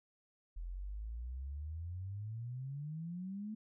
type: exponential sweep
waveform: sine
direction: up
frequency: 41.2 to 220 Hz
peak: -40 dBFS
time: 0.56-3.55 s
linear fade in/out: 10 ms
effects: none